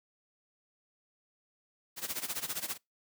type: noise with tremolo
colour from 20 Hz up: white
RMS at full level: -34 dBFS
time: 1.96-2.78 s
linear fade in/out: 50 ms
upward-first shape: sine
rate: 15 Hz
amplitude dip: 85%
effects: noise-tail reverb RT60 0.2 s tail -25 dB re dry + high-pass 100 Hz 12 dB/octave